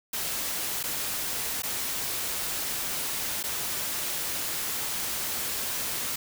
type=noise with dropouts; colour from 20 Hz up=white; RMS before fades=-31 dBFS; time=0.13-6.16 s; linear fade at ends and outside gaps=5 ms; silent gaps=0.83-0.837 / 1.622-1.633 / 3.429-3.437 s; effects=none